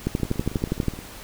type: two click trains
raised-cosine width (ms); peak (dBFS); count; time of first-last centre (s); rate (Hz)
3; -9 / -22; 11 / 16; 0.07-0.883 / 0.2-0.989; 12.3 / 19
effects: pink hiss -41 dBFS RMS until 1.23 s